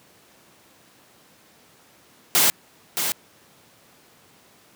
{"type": "noise with echo", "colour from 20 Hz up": "white", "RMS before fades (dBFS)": -17, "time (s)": [2.35, 2.5], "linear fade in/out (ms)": 0, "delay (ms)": 620, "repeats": 1, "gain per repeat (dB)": -7, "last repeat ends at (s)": 3.12, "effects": ["pink hiss -54 dBFS RMS until 4.75 s", "high-pass 150 Hz 12 dB/octave"]}